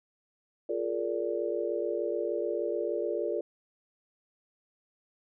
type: chord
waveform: sine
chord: Bb dominant seventh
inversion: second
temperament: just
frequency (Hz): 349.6 / 419.5 / 466.2 / 582.7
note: F4 / Ab4 / Bb4 / D5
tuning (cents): +2 / +17 / 0 / -14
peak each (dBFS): -34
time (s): 0.69-3.41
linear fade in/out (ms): 5
effects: none